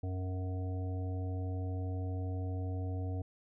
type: harmonic tone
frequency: 92.5 Hz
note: F#2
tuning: in tune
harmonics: 1 / 3 / 5 / 7 / 8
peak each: -34 / -44 / -48 / -51 / -52 dBFS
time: 0.03-3.22 s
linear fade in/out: 5 ms
effects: none